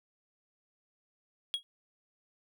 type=tone with exponential decay; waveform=triangle; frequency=3304 Hz; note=G#7; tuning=10 cents flat; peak=-24 dBFS; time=1.54-1.63 s; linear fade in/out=0 ms; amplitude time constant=19 ms; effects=none